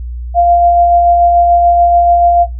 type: tone with tremolo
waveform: sine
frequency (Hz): 695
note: F5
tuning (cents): -9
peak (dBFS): -4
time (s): 0.34-2.47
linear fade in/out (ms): 50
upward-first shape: sine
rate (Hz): 6.9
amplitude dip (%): 25
effects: noise-tail reverb RT60 0.2 s tail -17 dB re dry + added 60 Hz sine -19 dBFS peak until 2.59 s